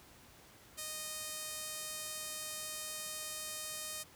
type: tone with band-pass filter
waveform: sawtooth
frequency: 619 Hz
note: D#5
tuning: 9 cents flat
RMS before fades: -43 dBFS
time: 0.77-4.04 s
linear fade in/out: 20 ms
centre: 9600 Hz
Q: 1
effects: pink hiss -59 dBFS RMS until 4.15 s + high-pass 60 Hz 12 dB/octave